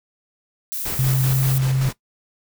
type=noise; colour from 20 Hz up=violet; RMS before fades=-27 dBFS; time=0.72-1.58 s; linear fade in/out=0 ms
type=noise with tremolo; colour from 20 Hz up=pink; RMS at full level=-30 dBFS; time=0.85-1.93 s; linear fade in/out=10 ms; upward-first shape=square; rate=5.2 Hz; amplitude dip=45%
type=tone with pitch glide; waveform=sine; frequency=131.3 to 132.52 Hz; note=C3 to C3; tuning=+6 to +22 cents; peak=-16 dBFS; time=0.99-1.89 s; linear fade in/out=0 ms; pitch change=+16 cents; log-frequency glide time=1.25-1.36 s
effects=noise-tail reverb RT60 0.1 s tail -17 dB re dry